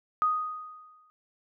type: tone with exponential decay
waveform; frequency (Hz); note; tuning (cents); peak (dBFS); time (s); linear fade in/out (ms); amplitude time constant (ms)
sine; 1244.5; D#6; 0; -20; 0.22-1.1; 0; 190
effects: none